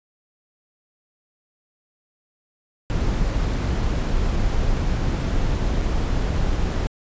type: noise with dropouts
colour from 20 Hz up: brown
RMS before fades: -21 dBFS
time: 2.9-6.87 s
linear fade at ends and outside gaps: 0 ms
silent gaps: 5.813-5.819 s
effects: resampled to 16000 Hz